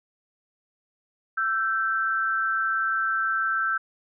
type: tone pair together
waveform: sine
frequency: 1337 / 1555.6 Hz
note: E6 / G6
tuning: +24 / -14 cents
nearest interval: minor third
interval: 262 cents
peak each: -25 dBFS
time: 1.37-3.78 s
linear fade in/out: 10 ms
effects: none